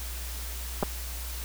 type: clicks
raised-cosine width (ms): 1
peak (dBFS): -12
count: 2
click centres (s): 0.827 / 0.832
effects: added 60 Hz sine -35 dBFS peak until 1.44 s + white hiss -40 dBFS RMS until 1.44 s